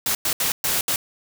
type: noise bursts at uneven times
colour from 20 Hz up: white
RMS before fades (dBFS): -22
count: 5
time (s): 0.06-0.15 / 0.25-0.33 / 0.4-0.52 / 0.64-0.81 / 0.88-0.96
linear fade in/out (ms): 2
effects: none